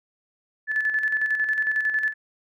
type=tone with tremolo; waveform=sine; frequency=1736 Hz; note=A6; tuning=24 cents flat; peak=-19 dBFS; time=0.67-2.14 s; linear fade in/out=50 ms; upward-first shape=square; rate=11 Hz; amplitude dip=50%; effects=none